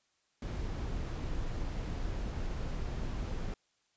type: noise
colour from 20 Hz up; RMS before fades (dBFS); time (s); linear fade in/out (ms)
brown; -36; 0.42-3.54; 2
effects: white hiss -75 dBFS RMS until 3.96 s + resampled to 16000 Hz

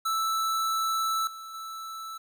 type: tone with level steps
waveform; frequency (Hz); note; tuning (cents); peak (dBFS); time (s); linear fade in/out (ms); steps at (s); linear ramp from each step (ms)
square; 1318.5; E6; 0; -26 / -40 / -37; 0.05-2.18; 10; 1.27 / 1.54; 2
effects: 11-bit

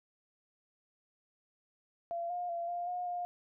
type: tone with pitch steps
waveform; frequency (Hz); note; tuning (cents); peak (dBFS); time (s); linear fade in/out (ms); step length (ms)
sine; 683 / 710 / 684 / 700 / 717 / 708; F5 / F5 / F5 / F5 / F5 / F5; -39 / +28 / -36 / +4 / +45 / +23; -34; 2.11-3.25; 0; 190
effects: none

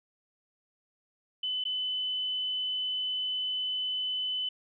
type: tone with dropouts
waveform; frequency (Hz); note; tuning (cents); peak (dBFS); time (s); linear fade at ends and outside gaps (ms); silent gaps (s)
sine; 3016; F#7; +32; -29; 1.43-4.49; 5; 1.64-1.651
effects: none

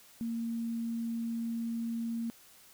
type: tone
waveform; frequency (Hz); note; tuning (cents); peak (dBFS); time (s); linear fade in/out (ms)
sine; 230.5; A#3; -19; -32; 0.21-2.3; 0
effects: white hiss -58 dBFS RMS until 2.73 s

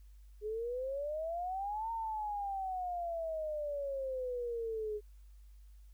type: exponential two-way sweep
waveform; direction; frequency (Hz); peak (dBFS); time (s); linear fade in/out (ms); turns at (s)
sine; up then down; 415.3 to 920 to 415.3; -35; 0.41-5.01; 50; 1.91
effects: added 50 Hz sine -53 dBFS peak until 5.93 s + white hiss -75 dBFS RMS until 5.93 s

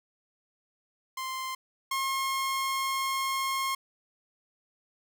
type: tone pair in turn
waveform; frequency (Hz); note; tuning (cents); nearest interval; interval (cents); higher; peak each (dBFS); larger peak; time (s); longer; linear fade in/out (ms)
sawtooth; 1046.5 / 1074.7; C6 / C6; 0 / +46; unison; 46; second; -29 / -24; second; 1.17-1.55 / 1.91-3.75; second; 5
effects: none

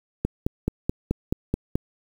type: click train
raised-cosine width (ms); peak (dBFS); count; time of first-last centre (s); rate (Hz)
3; -9; 8; 0.25-1.755; 4.65
effects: 7-bit

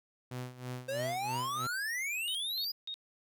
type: tone with tremolo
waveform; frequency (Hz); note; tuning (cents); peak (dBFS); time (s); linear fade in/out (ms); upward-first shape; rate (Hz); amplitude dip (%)
sawtooth; 125.7; B2; +31; -33; 0.31-1.67; 5; sine; 3.1; 80
type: exponential sweep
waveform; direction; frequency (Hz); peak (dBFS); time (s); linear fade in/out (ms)
square; up; 523.3 to 4978; -34; 0.88-2.72; 10
type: tone bursts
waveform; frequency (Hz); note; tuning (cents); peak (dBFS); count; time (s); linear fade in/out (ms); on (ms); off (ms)
sine; 3729; A#7; 0; -37; 3; 2.28-2.941; 0; 67; 230
effects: none

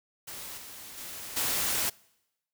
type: noise with level steps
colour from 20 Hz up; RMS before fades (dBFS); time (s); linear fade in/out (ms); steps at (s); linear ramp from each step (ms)
white; -41 / -45 / -41 / -29; 0.27-1.9; 10; 0.57 / 0.97 / 1.36; 10
effects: noise-tail reverb RT60 0.9 s tail -25 dB re dry

